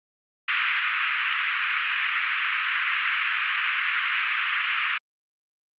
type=band-pass noise; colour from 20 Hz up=white; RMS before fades=-25 dBFS; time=0.48-4.98 s; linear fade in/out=5 ms; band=1200 to 2800 Hz; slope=48 dB/octave; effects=Opus 48 kbps